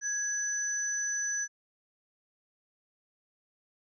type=tone pair together; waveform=sine; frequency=1661.2 / 5989 Hz; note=G#6 / F#8; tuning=0 / +20 cents; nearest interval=octave + minor seventh; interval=2220 cents; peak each=-34 / -31 dBFS; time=0.01-1.48 s; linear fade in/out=50 ms; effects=none